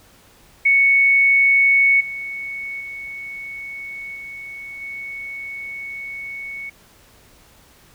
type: tone with level steps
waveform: sine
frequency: 2217 Hz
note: C#7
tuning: in tune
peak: -11 / -26 / -29 / -31 / -28 dBFS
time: 0.65-6.7 s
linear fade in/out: 10 ms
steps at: 2 / 2.8 / 4.15 / 4.81 s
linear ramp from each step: 10 ms
effects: pink hiss -51 dBFS RMS until 7.94 s